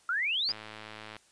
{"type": "exponential sweep", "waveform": "sine", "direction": "up", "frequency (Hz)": [1346, 5110], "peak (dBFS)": -27, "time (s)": [0.09, 0.52], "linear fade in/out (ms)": 2}
{"type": "click train", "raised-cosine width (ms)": 0.3, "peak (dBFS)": -27, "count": 74, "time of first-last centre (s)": [0.49, 1.166], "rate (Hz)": 108}
{"effects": ["white hiss -63 dBFS RMS until 1.31 s", "resampled to 22050 Hz"]}